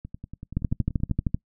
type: two click trains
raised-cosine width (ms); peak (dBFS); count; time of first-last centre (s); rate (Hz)
5; -24 / -11; 13 / 11; 0.05-1.193 / 0.57-1.345; 10.5 / 12.9
effects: noise-tail reverb RT60 0.1 s tail -24 dB re dry